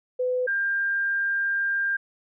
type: tone pair in turn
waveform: sine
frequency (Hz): 503 / 1596.9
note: B4 / G6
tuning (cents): +32 / +32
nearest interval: octave + minor sixth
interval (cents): 2000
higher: second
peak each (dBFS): -22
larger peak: neither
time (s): 0.19-0.47 / 0.47-1.97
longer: second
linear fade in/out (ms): 10
effects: none